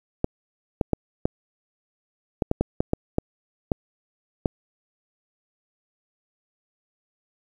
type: clicks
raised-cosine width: 2 ms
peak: -7 dBFS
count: 12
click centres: 0.244 / 0.812 / 0.933 / 1.255 / 2.422 / 2.514 / 2.61 / 2.805 / 2.934 / 3.184 / 3.718 / 4.458 s
effects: 8-bit